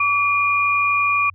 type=tone pair together; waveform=sine; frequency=1148 / 2420 Hz; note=D6 / D#7; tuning=-40 / -49 cents; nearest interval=octave + minor second; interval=1291 cents; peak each=-18 dBFS; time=0-1.3 s; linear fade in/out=5 ms; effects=added 91 Hz sine -43 dBFS peak until 1.34 s